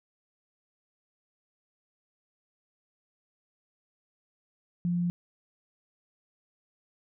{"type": "tone", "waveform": "sine", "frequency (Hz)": 174.61, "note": "F3", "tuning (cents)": 0, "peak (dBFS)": -25, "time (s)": [4.85, 5.1], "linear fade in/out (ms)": 0, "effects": []}